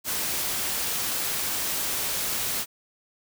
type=noise; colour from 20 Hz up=white; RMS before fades=-28 dBFS; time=0.04-2.66 s; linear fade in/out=50 ms; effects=none